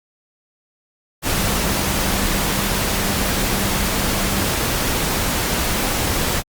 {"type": "tone in noise", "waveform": "sine", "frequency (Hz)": 196.9, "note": "G3", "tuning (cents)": 8, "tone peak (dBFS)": -27, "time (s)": [1.35, 4.44], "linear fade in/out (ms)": 50, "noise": "pink", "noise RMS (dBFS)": -20, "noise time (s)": [1.22, 6.43], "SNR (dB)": -10, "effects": ["Opus 48 kbps"]}